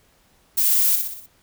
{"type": "noise with echo", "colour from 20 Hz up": "violet", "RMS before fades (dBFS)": -19, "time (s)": [0.57, 0.96], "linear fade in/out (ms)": 10, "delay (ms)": 61, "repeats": 5, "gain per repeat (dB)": -5, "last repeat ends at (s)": 1.265, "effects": ["pink hiss -59 dBFS RMS until 1.42 s"]}